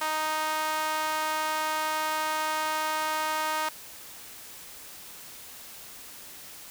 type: tone with high-pass filter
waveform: sawtooth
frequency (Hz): 311.1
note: D#4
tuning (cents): 0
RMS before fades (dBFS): -29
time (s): 0.01-3.69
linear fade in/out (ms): 5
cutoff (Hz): 980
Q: 2.1
effects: white hiss -45 dBFS RMS until 6.7 s